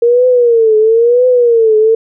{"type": "tone with vibrato", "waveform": "sine", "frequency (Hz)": 466.2, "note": "A#4", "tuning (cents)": 0, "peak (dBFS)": -5, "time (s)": [0.02, 1.95], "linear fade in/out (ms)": 5, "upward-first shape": "triangle", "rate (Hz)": 1, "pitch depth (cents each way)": 150, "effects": []}